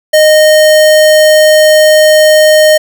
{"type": "tone", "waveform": "square", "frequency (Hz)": 617, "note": "D#5", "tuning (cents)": -15, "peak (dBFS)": -3, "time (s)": [0.13, 2.78], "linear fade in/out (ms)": 10, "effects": ["7-bit"]}